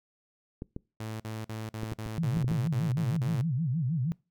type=clicks; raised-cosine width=3 ms; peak=-23 dBFS; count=8; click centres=0.621 / 0.764 / 1.833 / 1.921 / 2.062 / 2.371 / 2.444 / 2.516 s
type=tone bursts; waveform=sawtooth; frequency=110 Hz; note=A2; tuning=in tune; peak=-31 dBFS; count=10; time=1-3.414 s; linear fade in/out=5 ms; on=200 ms; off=46 ms
type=tone with vibrato; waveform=sine; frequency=144 Hz; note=D3; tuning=34 cents flat; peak=-26 dBFS; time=2.18-4.12 s; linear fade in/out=0 ms; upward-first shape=sine; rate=6.4 Hz; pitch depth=300 cents each way
effects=noise-tail reverb RT60 0.3 s tail -25 dB re dry